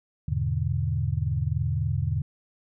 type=chord; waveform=sine; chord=E dominant seventh; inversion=none; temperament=equal with one note detuned; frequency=82.41 / 103.41 / 123.47 / 146.83 Hz; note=E2 / G#2 / B2 / D3; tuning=0 / -7 / 0 / 0 cents; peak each=-29 dBFS; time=0.28-2.22 s; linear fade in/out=5 ms; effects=none

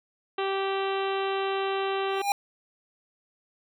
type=harmonic tone; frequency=389.3 Hz; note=G4; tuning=12 cents flat; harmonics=1 / 2 / 3 / 4 / 5 / 6 / 7 / 8 / 9 / 10; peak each=-28 / -32 / -34 / -40 / -42 / -44 / -39 / -41 / -47 / -45 dBFS; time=0.38-2.22 s; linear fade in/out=5 ms
type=tone with exponential growth; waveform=square; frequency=806 Hz; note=G5; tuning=48 cents sharp; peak=-19 dBFS; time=2.08-2.32 s; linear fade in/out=1 ms; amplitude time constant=52 ms
effects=none

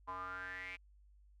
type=tone with band-pass filter sweep; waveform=square; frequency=92.5 Hz; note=F#2; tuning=in tune; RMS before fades=-45 dBFS; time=0.07-0.77 s; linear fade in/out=20 ms; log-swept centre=1000 to 2400 Hz; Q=8.4; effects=added 50 Hz sine -61 dBFS peak until 1.4 s

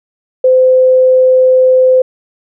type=tone; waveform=sine; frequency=514 Hz; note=C5; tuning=31 cents flat; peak=-4 dBFS; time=0.44-2.02 s; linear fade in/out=5 ms; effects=none

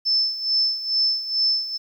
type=tone with tremolo; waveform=sine; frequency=5274 Hz; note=E8; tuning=in tune; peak=-16 dBFS; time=0.05-1.78 s; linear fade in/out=20 ms; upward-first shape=sine; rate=2.3 Hz; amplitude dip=75%; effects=9-bit

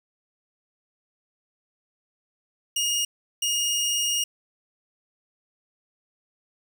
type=tone pair in turn; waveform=20% pulse; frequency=2854 / 2854 Hz; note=F7 / F7; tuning=+37 / +37 cents; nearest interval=unison; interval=0 cents; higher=neither; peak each=-18 dBFS; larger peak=neither; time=2.76-3.05 / 3.42-4.24 s; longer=second; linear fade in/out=5 ms; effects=none

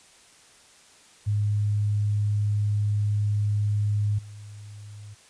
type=tone with level steps; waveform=sine; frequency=103.83 Hz; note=G#2; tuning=in tune; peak=-21 / -39 dBFS; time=1.26-5.15 s; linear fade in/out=20 ms; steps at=4.18 s; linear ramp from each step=10 ms; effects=white hiss -54 dBFS RMS until 5.29 s + resampled to 22050 Hz

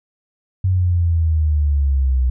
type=exponential sweep; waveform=sine; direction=down; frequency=94.5 to 62.2 Hz; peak=-13 dBFS; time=0.64-2.3 s; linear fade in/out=5 ms; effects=none

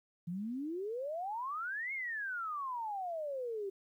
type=exponential two-way sweep; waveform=sine; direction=up then down; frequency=164.81 to 2200 to 381.5 Hz; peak=-36 dBFS; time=0.27-3.7 s; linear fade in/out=10 ms; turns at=1.93 s; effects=12-bit

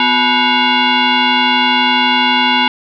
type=tone with frequency modulation; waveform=sine; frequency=974 Hz; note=B5; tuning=24 cents flat; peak=-9 dBFS; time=0-2.68 s; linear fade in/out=2 ms; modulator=612 Hz; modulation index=4.1; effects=none

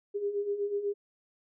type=beating tone pair; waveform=sine; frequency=400 / 408.1 Hz; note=G4 / G#4; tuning=+35 / -30 cents; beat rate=8.1 Hz; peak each=-36 / -30 dBFS; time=0.14-0.94 s; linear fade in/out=20 ms; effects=none

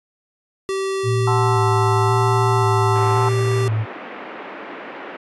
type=tone with pitch glide; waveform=square; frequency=386.6 to 390.6 Hz; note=G4 to G4; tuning=-24 to -6 cents; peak=-21 dBFS; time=0.69-3.68 s; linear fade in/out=0 ms; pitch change=+18 cents; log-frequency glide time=1.07-2.29 s
type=tone with vibrato; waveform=sine; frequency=112 Hz; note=A2; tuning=31 cents sharp; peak=-17 dBFS; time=1.03-3.86 s; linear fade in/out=50 ms; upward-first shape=square; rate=0.94 Hz; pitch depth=40 cents each way
type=chord; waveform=sine; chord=F# half-diminished seventh; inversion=none; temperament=equal; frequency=740 / 880 / 1046.5 / 1318.5 Hz; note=F#5 / A5 / C6 / E6; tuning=0 / 0 / 0 / 0 cents; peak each=-27 / -22 / -24 / -24 dBFS; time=1.27-3.29 s; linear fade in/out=5 ms
type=band-pass noise; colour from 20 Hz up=pink; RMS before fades=-34 dBFS; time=2.95-5.17 s; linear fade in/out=10 ms; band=260 to 2400 Hz; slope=24 dB/octave
effects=resampled to 24000 Hz

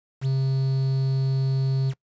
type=tone with quantisation; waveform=triangle; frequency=133.8 Hz; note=C3; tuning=39 cents sharp; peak=-18 dBFS; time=0.21-1.94 s; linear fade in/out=50 ms; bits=7; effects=noise-tail reverb RT60 0.1 s tail -22 dB re dry + resampled to 16000 Hz

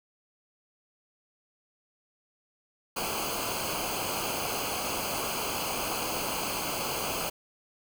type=noise with comb filter; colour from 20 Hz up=pink; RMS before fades=-32 dBFS; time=2.96-7.3 s; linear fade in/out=10 ms; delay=0.54 ms; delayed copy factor=-0.8; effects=none

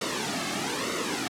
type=noise with flanger; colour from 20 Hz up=pink; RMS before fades=-29 dBFS; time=0.01-1.28 s; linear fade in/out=5 ms; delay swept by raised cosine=1.2 to 2.11 ms; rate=1.1 Hz; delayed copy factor=-0.7; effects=high-pass 200 Hz 12 dB/octave + low-pass 8000 Hz 12 dB/octave

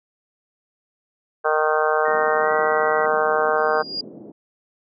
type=harmonic tone; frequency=154.5 Hz; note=D#3; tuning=12 cents flat; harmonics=3 / 4 / 5 / 6 / 7 / 8 / 9 / 10; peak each=-22 / -23 / -24 / -30 / -26 / -26 / -29 / -26 dBFS; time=1.44-3.83 s; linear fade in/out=20 ms
type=tone with pitch glide; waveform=sine; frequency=1850 to 1935.3 Hz; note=A#6 to B6; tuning=-14 to -36 cents; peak=-29 dBFS; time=2.05-3.06 s; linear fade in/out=5 ms; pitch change=+78 cents; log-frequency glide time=2.4-2.52 s
type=band-pass noise; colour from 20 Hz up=pink; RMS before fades=-40 dBFS; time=2.07-4.32 s; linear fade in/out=5 ms; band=190 to 500 Hz; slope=24 dB/octave
type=tone with exponential growth; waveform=sine; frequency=4838 Hz; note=D#8; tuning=49 cents flat; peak=-21 dBFS; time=3.57-4.01 s; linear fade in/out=5 ms; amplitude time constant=94 ms
effects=none

